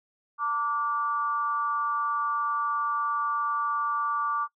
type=tone with amplitude modulation; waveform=sine; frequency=1165 Hz; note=D6; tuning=14 cents flat; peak=-21 dBFS; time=0.38-4.48 s; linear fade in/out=50 ms; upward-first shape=sine; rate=263 Hz; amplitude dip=80%; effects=noise-tail reverb RT60 0.1 s tail -21 dB re dry